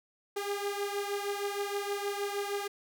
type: beating tone pair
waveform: sawtooth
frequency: 402.2 / 408.6 Hz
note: G4 / G#4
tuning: +44 / -28 cents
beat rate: 6.4 Hz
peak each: -30 / -33 dBFS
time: 0.36-2.68 s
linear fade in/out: 10 ms
effects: none